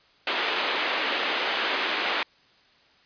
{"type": "band-pass noise", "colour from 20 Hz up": "white", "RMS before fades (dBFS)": -27, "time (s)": [0.27, 2.23], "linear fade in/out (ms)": 2, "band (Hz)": [300, 3400], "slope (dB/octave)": 24, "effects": ["white hiss -59 dBFS RMS until 3.05 s", "resampled to 11025 Hz"]}